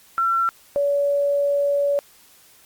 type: tone pair in turn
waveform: sine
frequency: 1353 / 568.9 Hz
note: E6 / C#5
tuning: +45 / +45 cents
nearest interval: octave + minor third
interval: 1500 cents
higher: first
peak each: -17 dBFS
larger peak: neither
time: 0.18-0.49 / 0.76-1.99 s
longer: second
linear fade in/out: 0 ms
effects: white hiss -52 dBFS RMS until 2.65 s + Opus 48 kbps